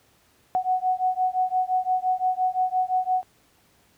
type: beating tone pair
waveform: sine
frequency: 738 / 743.8 Hz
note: F#5 / F#5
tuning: -5 / +9 cents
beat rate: 5.8 Hz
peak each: -24 dBFS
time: 0.55-3.23 s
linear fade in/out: 0 ms
effects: pink hiss -61 dBFS RMS until 3.97 s + high-pass 60 Hz 12 dB/octave